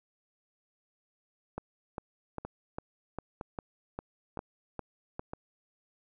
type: two click trains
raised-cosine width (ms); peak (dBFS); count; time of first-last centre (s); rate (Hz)
1; -24 / -22; 4 / 10; 2.45-5.335 / 1.58-5.194; 1.04 / 2.49
effects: none